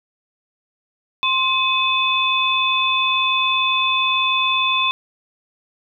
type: tone cluster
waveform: sine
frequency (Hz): 1051 / 2552 / 3499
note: C6 / D#7 / A7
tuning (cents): +7 / +43 / -10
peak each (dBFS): -20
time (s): 1.23-4.91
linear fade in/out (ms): 0
effects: none